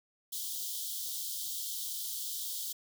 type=high-pass noise; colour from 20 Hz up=white; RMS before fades=-38 dBFS; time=0.32-2.73 s; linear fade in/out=10 ms; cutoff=3100 Hz; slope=96 dB/octave; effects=none